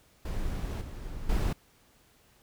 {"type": "noise with level steps", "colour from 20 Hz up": "brown", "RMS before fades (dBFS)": [-32, -39, -26], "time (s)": [0.25, 1.53], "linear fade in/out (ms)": 5, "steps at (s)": [0.81, 1.29], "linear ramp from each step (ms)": 5, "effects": ["pink hiss -63 dBFS RMS until 2.42 s"]}